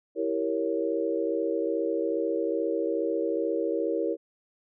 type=chord; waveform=sine; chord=E diminished seventh; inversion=none; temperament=equal; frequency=329.6 / 392 / 466.2 / 554.4 Hz; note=E4 / G4 / Bb4 / Db5; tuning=0 / 0 / 0 / 0 cents; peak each=-30 / -32 / -29 / -32 dBFS; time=0.15-4.17 s; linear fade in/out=50 ms; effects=none